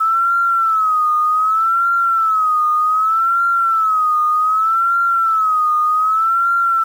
sine tone with vibrato, 1301 Hz, E6, 23 cents flat, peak -12 dBFS, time 0-6.84 s, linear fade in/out 10 ms, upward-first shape sine, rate 0.65 Hz, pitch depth 100 cents each way, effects 7-bit

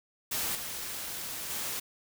white noise with level steps, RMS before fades -32 / -38 / -35 dBFS, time 0.31-1.8 s, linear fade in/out 10 ms, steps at 0.55 / 1.5 s, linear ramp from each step 2 ms, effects none

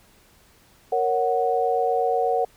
sine chord, F# major, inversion first, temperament equal, 466.2 / 554.4 / 740 Hz, A#4 / C#5 / F#5, 0 / 0 / 0 cents, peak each -23 / -27 / -22 dBFS, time 0.92-2.45 s, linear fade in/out 5 ms, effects pink hiss -56 dBFS RMS until 2.56 s

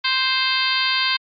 harmonic tone, 523.3 Hz, C5, in tune, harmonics 2 / 3 / 4 / 5 / 6 / 7 / 8 / 9, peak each -26 / -26 / -26 / -26 / -26 / -26 / -26 / -26 dBFS, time 0.04-1.17 s, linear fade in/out 10 ms, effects Opus 48 kbps

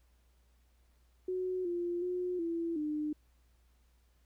sine tone with pitch steps, 368.7 / 348.2 / 360.5 / 335.1 / 301.8 Hz, F#4 / F4 / F#4 / E4 / D4, -6 / -5 / -45 / +29 / +47 cents, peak -32 dBFS, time 1.28-3.13 s, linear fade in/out 5 ms, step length 370 ms, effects added 60 Hz sine -65 dBFS peak until 4.25 s + pink hiss -75 dBFS RMS until 4.25 s

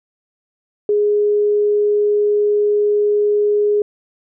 sine tone, 415.3 Hz, G#4, in tune, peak -12 dBFS, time 0.89-3.82 s, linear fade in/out 2 ms, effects none

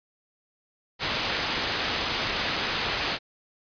white low-pass noise, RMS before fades -28 dBFS, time 0.99-3.19 s, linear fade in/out 50 ms, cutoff 4500 Hz, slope 12 dB/octave, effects resampled to 11025 Hz

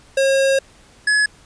square tone pair in turn, 541 / 1695.4 Hz, C#5 / G#6, -42 / +35 cents, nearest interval octave + minor sixth, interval 1977 cents, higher second, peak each -14 dBFS, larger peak neither, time 0.17-0.59 / 1.07-1.26 s, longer first, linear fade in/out 5 ms, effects pink hiss -49 dBFS RMS until 1.45 s + resampled to 22050 Hz

